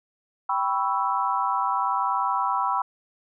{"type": "chord", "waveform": "sine", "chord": "C# half-diminished seventh", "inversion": "second", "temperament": "equal", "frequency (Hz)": [784, 987.8, 1108.7, 1318.5], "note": ["G5", "B5", "C#6", "E6"], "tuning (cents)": [0, 0, 0, 0], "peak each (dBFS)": [-28, -25, -29, -28], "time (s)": [0.49, 2.82], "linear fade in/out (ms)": 5, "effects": []}